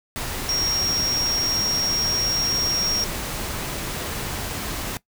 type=tone in noise; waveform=sine; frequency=5588 Hz; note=F8; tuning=in tune; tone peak=-21 dBFS; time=0.49-3.04 s; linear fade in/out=0 ms; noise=pink; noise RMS=-29 dBFS; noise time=0.16-4.97 s; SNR=+5 dB; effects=noise-tail reverb RT60 0.1 s tail -19 dB re dry

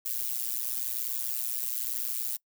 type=noise with amplitude modulation; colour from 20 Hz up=violet; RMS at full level=-28 dBFS; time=0.05-2.37 s; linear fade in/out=10 ms; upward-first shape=sine; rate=121 Hz; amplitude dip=100%; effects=noise-tail reverb RT60 0.1 s tail -24 dB re dry

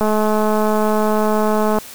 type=click train; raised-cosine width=1 ms; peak=-5 dBFS; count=381; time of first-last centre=0.01-1.786 s; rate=214 Hz; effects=white hiss -36 dBFS RMS until 1.94 s

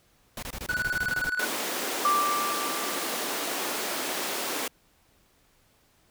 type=noise bursts; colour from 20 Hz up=pink; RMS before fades=-36 dBFS; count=12; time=0.37-1.296 s; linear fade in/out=2 ms; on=57 ms; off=22 ms
type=tone with tremolo; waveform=triangle; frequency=1480 Hz; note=F#6; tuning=in tune; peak=-22 dBFS; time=0.69-1.45 s; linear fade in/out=5 ms; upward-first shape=square; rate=19 Hz; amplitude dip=65%
type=high-pass noise; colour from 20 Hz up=pink; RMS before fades=-31 dBFS; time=1.39-4.68 s; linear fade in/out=5 ms; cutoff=270 Hz; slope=24 dB/octave
type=tone with exponential decay; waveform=sine; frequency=1174.7 Hz; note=D6; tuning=in tune; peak=-19 dBFS; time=2.05-3.85 s; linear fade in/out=1 ms; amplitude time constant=390 ms
effects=pink hiss -64 dBFS RMS until 6.1 s

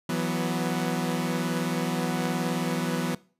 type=chord; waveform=sawtooth; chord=E suspended second; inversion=none; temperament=equal with one note detuned; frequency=166.06 / 185 / 246.9 Hz; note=E3 / F#3 / B3; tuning=+13 / 0 / 0 cents; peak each=-26 dBFS; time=0.09-3.15 s; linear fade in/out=5 ms; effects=noise-tail reverb RT60 0.4 s tail -21 dB re dry + resampled to 32000 Hz

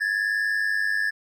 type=tone pair together; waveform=triangle; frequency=1669 / 1769.6 Hz; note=G#6 / A6; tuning=+8 / +9 cents; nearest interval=minor second; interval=101 cents; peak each=-23 dBFS; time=0-1.11 s; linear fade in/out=20 ms; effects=none

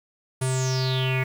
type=tone with low-pass filter sweep; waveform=square; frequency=130.1 Hz; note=C3; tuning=9 cents flat; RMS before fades=-24 dBFS; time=0.41-1.24 s; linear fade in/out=10 ms; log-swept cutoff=10000 to 2100 Hz; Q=8.6; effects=8-bit

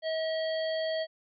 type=harmonic tone with a mistuned harmonic; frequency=640 Hz; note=D#5; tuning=49 cents sharp; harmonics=1 / 3 / 5 / 7; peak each=-29 / -40 / -41 / -42 dBFS; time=0.02-1.07 s; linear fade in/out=50 ms; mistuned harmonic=5; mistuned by=+25 cents; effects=none

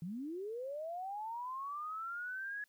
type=linear sweep; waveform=sine; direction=up; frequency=155.56 to 1692 Hz; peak=-39 dBFS; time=0.02-2.64 s; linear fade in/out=2 ms; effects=white hiss -75 dBFS RMS until 2.68 s

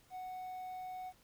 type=tone with quantisation; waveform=triangle; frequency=740 Hz; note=F#5; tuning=in tune; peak=-40 dBFS; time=0.1-1.13 s; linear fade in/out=50 ms; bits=11; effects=pink hiss -67 dBFS RMS until 1.23 s

